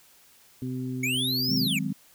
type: harmonic tone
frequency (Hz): 128.1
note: C3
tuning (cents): -36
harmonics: 1 / 2 / 3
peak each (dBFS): -33 / -31 / -42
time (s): 0.62-1.67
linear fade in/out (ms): 2
type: linear two-way sweep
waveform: square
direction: up then down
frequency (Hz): 2187 to 5588 to 2187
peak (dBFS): -26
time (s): 1.03-1.79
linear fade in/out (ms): 5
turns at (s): 1.55
type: chord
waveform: sine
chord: Ab dominant seventh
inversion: second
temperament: just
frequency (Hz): 155.74 / 186.89 / 207.7 / 259.6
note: Eb3 / Gb3 / Ab3 / C4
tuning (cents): +2 / +18 / 0 / -13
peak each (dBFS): -32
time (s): 1.48-1.93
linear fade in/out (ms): 10
effects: white hiss -57 dBFS RMS until 2.14 s